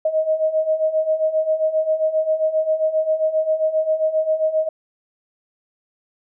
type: beating tone pair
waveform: sine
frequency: 624 / 631.5 Hz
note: D#5 / D#5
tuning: +5 / +26 cents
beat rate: 7.5 Hz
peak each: -22 / -18 dBFS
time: 0.05-4.69 s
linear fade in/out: 5 ms
effects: none